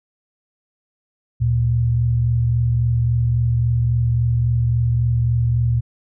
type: tone pair together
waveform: sine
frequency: 74.1 / 117.74 Hz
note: D2 / A#2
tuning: +16 / +18 cents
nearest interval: minor sixth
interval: 802 cents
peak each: -23 / -15 dBFS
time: 1.4-5.81 s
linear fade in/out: 20 ms
effects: none